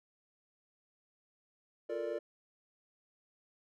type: chord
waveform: triangle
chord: Bb major seventh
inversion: second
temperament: equal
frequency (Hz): 349.2 / 440 / 466.2 / 587.3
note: F4 / A4 / Bb4 / D5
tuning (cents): 0 / 0 / 0 / 0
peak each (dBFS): -40 / -40 / -38 / -37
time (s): 1.89-2.19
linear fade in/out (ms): 10
effects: none